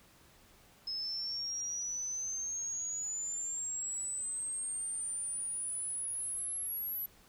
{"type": "exponential sweep", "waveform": "sine", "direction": "up", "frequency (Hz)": [5150, 11840], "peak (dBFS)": -35, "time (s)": [0.87, 7.06], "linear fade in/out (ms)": 5, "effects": ["pink hiss -62 dBFS RMS until 7.28 s"]}